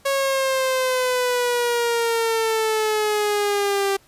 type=exponential sweep; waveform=sawtooth; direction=down; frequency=552 to 392 Hz; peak=-15 dBFS; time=0.05-3.97 s; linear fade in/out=10 ms; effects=pink hiss -55 dBFS RMS until 4.07 s + resampled to 32000 Hz